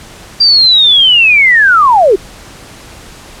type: linear sweep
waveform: sine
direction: down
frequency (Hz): 4749 to 349.6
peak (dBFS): -3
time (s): 0.4-2.16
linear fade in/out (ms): 10
effects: pink hiss -33 dBFS RMS until 3.4 s + low-pass 10000 Hz 12 dB/octave